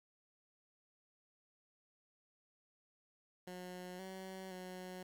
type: tone with pitch steps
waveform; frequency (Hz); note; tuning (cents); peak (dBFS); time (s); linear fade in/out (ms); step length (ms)
15% pulse; 181.1 / 189.1 / 183.5; F#3 / F#3 / F#3; -37 / +38 / -14; -40; 3.47-5.03; 5; 520
effects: 12-bit